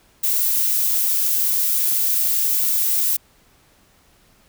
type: noise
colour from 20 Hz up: violet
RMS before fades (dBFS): -19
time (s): 0.23-3.17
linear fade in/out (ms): 10
effects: pink hiss -56 dBFS RMS until 4.48 s